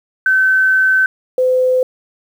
sine tone pair in turn, 1532 / 510.2 Hz, G6 / C5, -40 / -44 cents, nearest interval octave + perfect fifth, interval 1904 cents, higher first, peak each -9 / -10 dBFS, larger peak first, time 0.26-1.06 / 1.38-1.83 s, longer first, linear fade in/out 2 ms, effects 7-bit

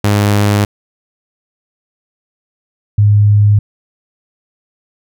sawtooth / sine tone pair in turn, 102.8 / 103.69 Hz, G#2 / G#2, -17 / -2 cents, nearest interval unison, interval 15 cents, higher second, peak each -5 dBFS, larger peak neither, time 0.04-0.65 / 2.98-3.59 s, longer neither, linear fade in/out 5 ms, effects none

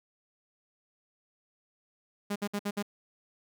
sawtooth tone bursts, 204 Hz, G#3, 31 cents flat, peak -26 dBFS, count 5, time 2.3-2.827 s, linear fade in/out 10 ms, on 59 ms, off 58 ms, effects none

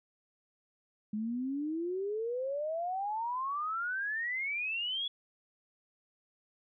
sine exponential sweep, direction up, 207.7 to 3413 Hz, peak -32 dBFS, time 1.13-5.08 s, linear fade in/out 5 ms, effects none

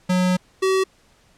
square tone pair in turn, 182.5 / 380.3 Hz, F#3 / F#4, -24 / +48 cents, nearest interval octave + minor second, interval 1272 cents, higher second, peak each -17 dBFS, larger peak neither, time 0.09-0.37 / 0.62-0.84 s, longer first, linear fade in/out 10 ms, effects pink hiss -57 dBFS RMS until 1.37 s + low-pass 9000 Hz 12 dB/octave

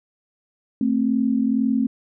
sine tone pair together, 222.5 / 264.6 Hz, A3 / C4, +20 / +20 cents, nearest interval minor third, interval 300 cents, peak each -20 dBFS, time 0.81-1.87 s, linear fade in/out 2 ms, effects none

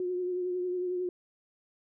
sine tone with vibrato, 361.3 Hz, F#4, 41 cents flat, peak -29 dBFS, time 0-1.09 s, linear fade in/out 2 ms, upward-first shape triangle, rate 11 Hz, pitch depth 34 cents each way, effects none

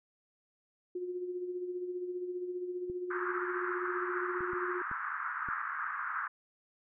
sine tone with tremolo, 359.7 Hz, F#4, 49 cents flat, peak -33 dBFS, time 0.95-4.82 s, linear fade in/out 5 ms, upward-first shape sine, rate 15 Hz, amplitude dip 50%
clicks, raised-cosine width 3 ms, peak -34 dBFS, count 5, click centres 2.899 / 4.407 / 4.533 / 4.914 / 5.487 s
white band-pass noise, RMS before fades -37 dBFS, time 3.1-6.28 s, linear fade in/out 10 ms, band 1100 to 1600 Hz, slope 48 dB/octave
effects none

